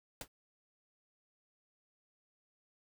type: noise with exponential decay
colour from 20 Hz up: pink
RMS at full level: -38 dBFS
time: 0.21-0.28 s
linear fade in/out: 2 ms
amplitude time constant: 15 ms
effects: none